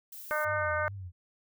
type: noise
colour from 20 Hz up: violet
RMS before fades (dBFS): -45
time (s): 0.12-0.45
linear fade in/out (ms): 5
type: harmonic tone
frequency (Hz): 303.8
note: D#4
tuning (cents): -41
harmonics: 2 / 3 / 4 / 5 / 6 / 7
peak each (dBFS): -32 / -39 / -34 / -32 / -41 / -42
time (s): 0.31-0.88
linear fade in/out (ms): 0
type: tone with vibrato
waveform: sine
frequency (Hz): 92.1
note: F#2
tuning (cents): -7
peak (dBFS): -38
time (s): 0.44-1.12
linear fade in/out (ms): 50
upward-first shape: triangle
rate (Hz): 2.5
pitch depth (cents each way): 160
effects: none